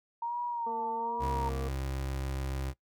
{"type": "tone with vibrato", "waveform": "sine", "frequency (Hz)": 927, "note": "A#5", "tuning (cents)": -10, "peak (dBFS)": -31, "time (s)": [0.22, 1.49], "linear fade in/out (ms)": 5, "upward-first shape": "sine", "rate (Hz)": 1.2, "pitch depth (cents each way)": 68}
{"type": "harmonic tone", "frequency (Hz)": 231.3, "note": "A#3", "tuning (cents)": -13, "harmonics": [1, 2, 3, 5], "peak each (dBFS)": [-45, -38, -49, -48], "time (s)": [0.66, 1.69], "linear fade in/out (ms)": 10}
{"type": "tone", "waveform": "30% pulse", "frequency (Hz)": 67, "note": "C2", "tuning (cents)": 42, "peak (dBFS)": -30, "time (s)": [1.19, 2.74], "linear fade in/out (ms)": 50}
{"effects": ["noise-tail reverb RT60 0.1 s tail -19 dB re dry"]}